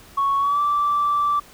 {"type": "tone with pitch glide", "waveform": "sine", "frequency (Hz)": [1109, 1166.2], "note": ["C#6", "D6"], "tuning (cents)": [0, -13], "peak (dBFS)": -16, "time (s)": [0.17, 1.4], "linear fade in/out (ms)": 10, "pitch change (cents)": 87, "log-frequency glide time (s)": [0.39, 0.6], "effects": ["tanh soft clip ceiling -13 dBFS", "pink hiss -47 dBFS RMS until 1.53 s"]}